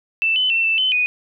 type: tone with pitch steps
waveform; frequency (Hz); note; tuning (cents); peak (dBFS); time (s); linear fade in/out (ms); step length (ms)
sine; 2659 / 3024 / 2692 / 2656 / 3046 / 2481; E7 / F#7 / E7 / E7 / F#7 / D#7; +14 / +37 / +36 / +12 / +50 / -6; -15; 0.22-1.06; 0; 140
effects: none